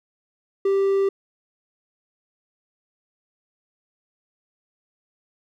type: tone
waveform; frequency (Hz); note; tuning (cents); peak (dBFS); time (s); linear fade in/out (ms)
triangle; 392; G4; 0; -15; 0.65-1.09; 5
effects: none